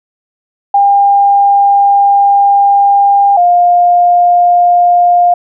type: tone pair in turn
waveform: sine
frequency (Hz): 802 / 705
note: G5 / F5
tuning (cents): +39 / +16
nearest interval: major second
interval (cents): 223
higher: first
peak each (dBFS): -4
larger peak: neither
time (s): 0.74-3.37 / 3.37-5.34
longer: first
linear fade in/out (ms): 5
effects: none